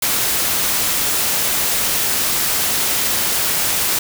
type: noise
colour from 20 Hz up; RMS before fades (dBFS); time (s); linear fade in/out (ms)
white; -18; 0.02-3.99; 5
effects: none